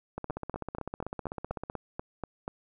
two click trains, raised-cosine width 1 ms, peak -21 / -20 dBFS, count 25 / 10, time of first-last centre 0.18-1.699 / 0.3-2.479 s, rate 15.8 / 4.13 Hz, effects none

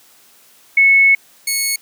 sine / 10% pulse tone pair in turn, 2200 / 2200 Hz, C#7 / C#7, -14 / -14 cents, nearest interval unison, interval 0 cents, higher neither, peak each -7 dBFS, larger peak neither, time 0.77-1.15 / 1.47-1.76 s, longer first, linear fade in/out 5 ms, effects white hiss -49 dBFS RMS until 1.81 s + high-pass 150 Hz 12 dB/octave

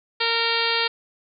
harmonic tone, 461.3 Hz, A#4, 18 cents flat, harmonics 1 / 2 / 3 / 4 / 5 / 6 / 7 / 8 / 9 / 10, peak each -29 / -29 / -29 / -29 / -29 / -29 / -29 / -29 / -29 / -29 dBFS, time 0.2-0.88 s, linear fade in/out 10 ms, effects none

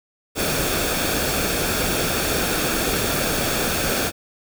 pink noise with comb filter, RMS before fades -22 dBFS, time 0.35-4.12 s, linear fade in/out 50 ms, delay 1 ms, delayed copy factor -0.5, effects none

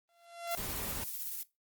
sawtooth tone with exponential growth, 685 Hz, F5, 34 cents flat, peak -28 dBFS, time 0.09-0.55 s, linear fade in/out 0 ms, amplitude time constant 100 ms
violet noise with tremolo, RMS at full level -38 dBFS, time 0.51-1.43 s, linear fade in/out 0 ms, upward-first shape sine, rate 16 Hz, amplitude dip 35%
pink noise, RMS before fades -41 dBFS, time 0.57-1.04 s, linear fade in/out 5 ms
effects noise-tail reverb RT60 0.2 s tail -19 dB re dry + Opus 32 kbps

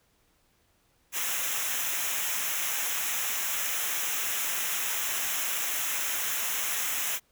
white noise with comb filter, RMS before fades -30 dBFS, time 1.12-7.2 s, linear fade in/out 50 ms, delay 0.22 ms, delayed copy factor -0.75, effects pink hiss -68 dBFS RMS until 7.31 s

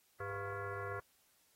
sine tone with frequency modulation, 496.3 Hz, B4, 8 cents sharp, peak -39 dBFS, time 0.2-1 s, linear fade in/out 5 ms, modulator 299 Hz, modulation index 3.8, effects white hiss -72 dBFS RMS until 1.55 s + AAC 48 kbps

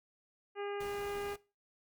harmonic tone, 405.6 Hz, G#4, 41 cents flat, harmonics 1 / 2 / 3 / 4 / 5 / 6 / 7, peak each -38 / -44 / -48 / -50 / -52 / -54 / -55 dBFS, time 0.55-1.37 s, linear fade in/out 50 ms
pink noise, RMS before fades -50 dBFS, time 0.8-1.36 s, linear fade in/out 5 ms
effects noise-tail reverb RT60 0.3 s tail -20 dB re dry

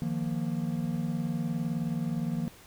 triangle chord, Eb suspended second, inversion none, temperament just, 155.56 / 175.01 / 233.3 Hz, Eb3 / F3 / Bb3, 0 / +4 / +2 cents, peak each -31 dBFS, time 0.02-2.48 s, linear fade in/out 0 ms, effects pink hiss -53 dBFS RMS until 2.66 s

